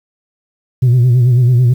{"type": "tone with vibrato", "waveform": "sine", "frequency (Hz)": 123.47, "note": "B2", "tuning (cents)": 0, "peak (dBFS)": -4, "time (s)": [0.82, 1.74], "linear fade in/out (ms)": 10, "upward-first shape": "sine", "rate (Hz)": 9.1, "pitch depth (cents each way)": 74, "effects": ["tanh soft clip ceiling -5 dBFS", "7-bit"]}